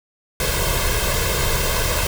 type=noise with comb filter; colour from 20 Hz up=pink; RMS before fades=-20 dBFS; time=0.4-2.07 s; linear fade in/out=2 ms; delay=1.9 ms; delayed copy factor=+0.75; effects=none